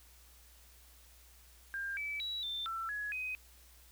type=tone with pitch steps; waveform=sine; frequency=1598 / 2305 / 3900 / 3563 / 1339 / 1681 / 2512 Hz; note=G6 / D7 / B7 / A7 / E6 / G#6 / D#7; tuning=+33 / -33 / -23 / +21 / +27 / +20 / +16 cents; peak=-36 dBFS; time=1.74-3.35 s; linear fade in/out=0 ms; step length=230 ms; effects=added 60 Hz sine -60 dBFS peak until 3.91 s + white hiss -62 dBFS RMS until 3.91 s